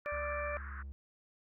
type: band-pass noise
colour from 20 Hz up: pink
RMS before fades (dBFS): -49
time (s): 0.05-0.83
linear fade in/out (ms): 10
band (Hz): 1200 to 1700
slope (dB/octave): 48
type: harmonic tone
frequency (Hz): 587.3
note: D5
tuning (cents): 0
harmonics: 1 / 2 / 3 / 4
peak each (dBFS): -38 / -41 / -43 / -44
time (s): 0.06-0.57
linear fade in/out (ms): 0
type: tone with vibrato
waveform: triangle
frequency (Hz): 69.3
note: C#2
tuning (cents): 0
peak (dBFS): -40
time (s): 0.12-0.92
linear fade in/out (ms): 0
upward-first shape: sine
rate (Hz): 2.5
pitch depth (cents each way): 11
effects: none